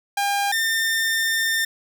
sawtooth tone pair in turn, 804 / 1804.9 Hz, G5 / A6, +44 / +44 cents, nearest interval octave + major second, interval 1400 cents, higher second, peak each -16 / -16 dBFS, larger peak neither, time 0.17-0.52 / 0.52-1.65 s, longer second, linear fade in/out 5 ms, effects none

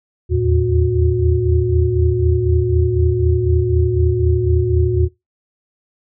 sine tone cluster, 79 / 83 / 112.9 / 363.9 Hz, D#2 / E2 / A2 / F#4, +27 / +12 / +45 / -29 cents, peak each -18 dBFS, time 0.29-5.09 s, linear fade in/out 50 ms, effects noise-tail reverb RT60 0.2 s tail -22 dB re dry

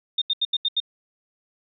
sine tone bursts, 3651 Hz, A#7, 37 cents flat, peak -19 dBFS, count 6, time 0.18-0.802 s, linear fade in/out 5 ms, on 37 ms, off 80 ms, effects none

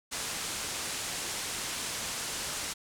white low-pass noise, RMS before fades -36 dBFS, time 0.11-2.74 s, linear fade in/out 20 ms, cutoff 9400 Hz, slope 24 dB/octave, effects none

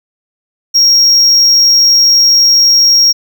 triangle tone, 5588 Hz, F8, in tune, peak -3 dBFS, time 0.74-3.13 s, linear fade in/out 20 ms, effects none

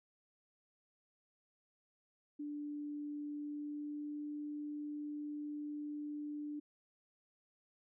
sine tone with pitch glide, 293.7 to 295.9 Hz, D4 to D4, 0 to +13 cents, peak -40 dBFS, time 2.39-6.6 s, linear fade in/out 10 ms, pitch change +13 cents, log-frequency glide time 3.32-4.29 s, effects none

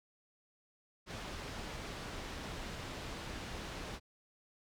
pink low-pass noise, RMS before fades -44 dBFS, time 1.06-4 s, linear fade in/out 50 ms, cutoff 5300 Hz, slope 12 dB/octave, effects none

